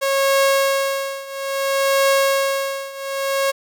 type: tone with tremolo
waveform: sawtooth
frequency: 547 Hz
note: C#5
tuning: 23 cents flat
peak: -9 dBFS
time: 0.01-3.52 s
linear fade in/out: 20 ms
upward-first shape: triangle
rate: 0.6 Hz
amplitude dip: 90%
effects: none